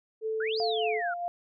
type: tone with pitch glide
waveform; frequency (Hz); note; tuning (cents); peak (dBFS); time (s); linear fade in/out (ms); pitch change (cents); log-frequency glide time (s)
sine; 440 to 433.9; A4 to A4; 0 to -24; -28; 0.21-1.02; 50; -24; 0.72-0.9
type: exponential two-way sweep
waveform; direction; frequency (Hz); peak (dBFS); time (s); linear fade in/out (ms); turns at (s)
sine; up then down; 1369 to 5050 to 1369; -32; 0.4-1.14; 5; 0.59
type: tone with tremolo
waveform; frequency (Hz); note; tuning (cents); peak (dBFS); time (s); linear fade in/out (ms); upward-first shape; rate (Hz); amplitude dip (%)
sine; 698.5; F5; 0; -28; 0.6-1.28; 0; sine; 4.8; 45
effects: none